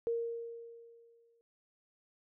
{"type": "tone with exponential decay", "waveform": "sine", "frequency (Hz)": 464.9, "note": "A#4", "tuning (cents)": -5, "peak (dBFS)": -29, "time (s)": [0.07, 1.41], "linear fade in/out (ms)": 0, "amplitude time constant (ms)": 290, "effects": []}